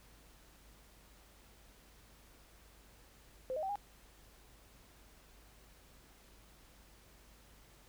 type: tone with pitch steps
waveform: sine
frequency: 517 / 621 / 770 / 814 Hz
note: C5 / D#5 / G5 / G#5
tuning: -21 / -3 / -31 / -35 cents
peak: -35 dBFS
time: 3.5-3.756 s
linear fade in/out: 0 ms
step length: 64 ms
effects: added 51 Hz sine -63 dBFS peak until 7.88 s + pink hiss -63 dBFS RMS until 7.88 s

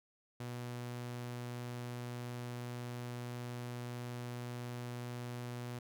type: tone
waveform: sawtooth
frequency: 121.7 Hz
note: B2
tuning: 25 cents flat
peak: -37 dBFS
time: 0.4-5.79 s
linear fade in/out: 5 ms
effects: none

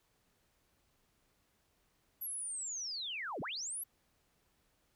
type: linear two-way sweep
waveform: sine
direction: down then up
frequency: 11780 to 110.2 to 11780 Hz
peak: -38 dBFS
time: 2.21-3.84 s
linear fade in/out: 10 ms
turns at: 3.41 s
effects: pink hiss -75 dBFS RMS until 4.95 s

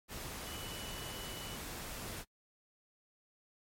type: tone in noise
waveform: sine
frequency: 2960 Hz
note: F#7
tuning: in tune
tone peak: -49 dBFS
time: 0.44-1.59 s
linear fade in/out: 50 ms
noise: pink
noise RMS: -44 dBFS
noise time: 0.08-2.25 s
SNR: -8 dB
effects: noise-tail reverb RT60 0.1 s tail -24 dB re dry + MP3 64 kbps

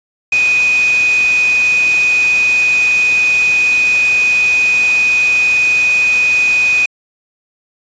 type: tone in noise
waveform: sine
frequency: 2489 Hz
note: D#7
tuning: in tune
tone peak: -9 dBFS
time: 0.32-6.86 s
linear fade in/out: 5 ms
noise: white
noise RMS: -23 dBFS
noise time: 0.32-6.86 s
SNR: +11 dB
effects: resampled to 16000 Hz

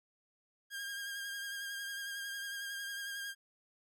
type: tone with vibrato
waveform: sawtooth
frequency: 1615 Hz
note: G#6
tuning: 49 cents flat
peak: -36 dBFS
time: 0.7-3.35 s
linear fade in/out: 50 ms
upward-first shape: sine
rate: 11 Hz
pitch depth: 25 cents each way
effects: none

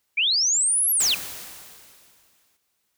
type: linear two-way sweep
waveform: sine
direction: up then down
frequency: 2230 to 11650 to 2230 Hz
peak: -18 dBFS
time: 0.17-1.15 s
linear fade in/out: 10 ms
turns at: 0.91 s
type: noise with exponential decay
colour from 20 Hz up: white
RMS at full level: -28 dBFS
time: 1-2.57 s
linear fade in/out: 5 ms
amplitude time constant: 340 ms
effects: white hiss -73 dBFS RMS until 2.97 s

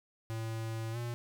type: tone with pitch glide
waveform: square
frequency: 112.5 to 119.19 Hz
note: A2 to A#2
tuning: +39 to +39 cents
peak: -36 dBFS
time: 0.3-1.14 s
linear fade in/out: 0 ms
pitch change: +100 cents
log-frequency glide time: 0.92-0.97 s
effects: none

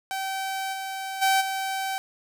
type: tone with level steps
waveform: sawtooth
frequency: 771 Hz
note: G5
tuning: 29 cents flat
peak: -24 / -27 / -15 / -23 dBFS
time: 0.11-1.98 s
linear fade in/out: 0 ms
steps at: 0.72 / 1.21 / 1.4 s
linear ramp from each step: 20 ms
effects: none

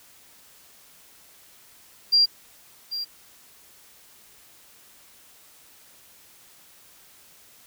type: tone with echo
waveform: triangle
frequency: 4760 Hz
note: D8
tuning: 22 cents sharp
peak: -11 dBFS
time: 2.12-2.26 s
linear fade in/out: 20 ms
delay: 790 ms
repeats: 1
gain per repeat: -15 dB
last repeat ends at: 3.05 s
effects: tanh soft clip ceiling -13 dBFS + white hiss -53 dBFS RMS until 7.66 s

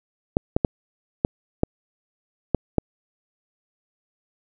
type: clicks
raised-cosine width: 2 ms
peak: -4 dBFS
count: 7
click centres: 0.369 / 0.565 / 0.648 / 1.249 / 1.634 / 2.547 / 2.783 s
effects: none

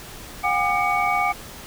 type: tone cluster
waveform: sine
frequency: 725 / 804 / 1203 / 2248 Hz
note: F#5 / G5 / D6 / C#7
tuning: -35 / +44 / +41 / +24 cents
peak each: -24 dBFS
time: 0.43-1.33 s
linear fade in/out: 20 ms
effects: pink hiss -39 dBFS RMS until 1.66 s

